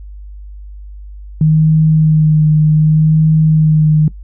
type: tone with vibrato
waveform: sine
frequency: 155.6 Hz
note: D#3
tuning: in tune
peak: -6 dBFS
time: 1.41-4.08 s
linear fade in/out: 2 ms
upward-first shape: sine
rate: 0.66 Hz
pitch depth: 21 cents each way
effects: noise-tail reverb RT60 0.1 s tail -19 dB re dry + added 50 Hz sine -28 dBFS peak until 4.23 s